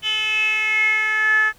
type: tone with band-pass filter sweep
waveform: 10% pulse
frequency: 432 Hz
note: A4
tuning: 32 cents flat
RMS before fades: -19 dBFS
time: 0.02-1.53 s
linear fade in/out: 50 ms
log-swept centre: 3100 to 1600 Hz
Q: 9
effects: pink hiss -52 dBFS RMS until 1.58 s